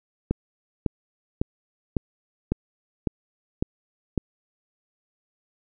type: click train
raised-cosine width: 3 ms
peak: -9 dBFS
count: 8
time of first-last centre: 0.31-4.177 s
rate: 1.81 Hz
effects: none